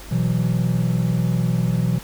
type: chord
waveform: triangle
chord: B suspended fourth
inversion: none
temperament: equal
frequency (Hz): 123.47 / 164.81 / 185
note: B2 / E3 / F#3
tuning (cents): 0 / 0 / 0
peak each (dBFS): -19 / -19 / -22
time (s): 0.11-1.99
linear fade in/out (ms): 10
effects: added 50 Hz sine -39 dBFS peak until 2.03 s + pink hiss -40 dBFS RMS until 2.03 s